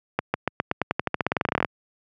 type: accelerating click train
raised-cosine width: 0.5 ms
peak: -6 dBFS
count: 23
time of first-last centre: 0.19-1.647 s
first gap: 150 ms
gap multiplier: 0.91
effects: high-pass 100 Hz 12 dB/octave